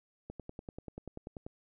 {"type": "click train", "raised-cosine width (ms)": 2, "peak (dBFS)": -29, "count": 13, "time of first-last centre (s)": [0.3, 1.465], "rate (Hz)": 10.3, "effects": []}